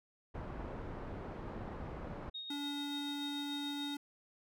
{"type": "low-pass noise", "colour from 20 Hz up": "pink", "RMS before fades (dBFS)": -44, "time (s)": [0.34, 2.3], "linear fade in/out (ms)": 10, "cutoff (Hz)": 1100, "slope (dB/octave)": 12}
{"type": "tone with tremolo", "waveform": "sine", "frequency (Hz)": 3729, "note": "A#7", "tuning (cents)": 0, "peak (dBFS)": -40, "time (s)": [2.34, 3.95], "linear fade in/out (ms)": 10, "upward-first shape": "sine", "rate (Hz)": 6.9, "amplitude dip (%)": 40}
{"type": "tone", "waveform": "square", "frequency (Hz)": 287.1, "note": "D4", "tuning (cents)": -39, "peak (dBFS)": -40, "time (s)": [2.5, 3.97], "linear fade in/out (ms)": 5}
{"effects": []}